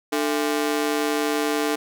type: ring-modulated tone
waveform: sawtooth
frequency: 371.1 Hz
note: F#4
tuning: 5 cents sharp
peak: -14 dBFS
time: 0.12-1.76 s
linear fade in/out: 10 ms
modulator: 73 Hz
effects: none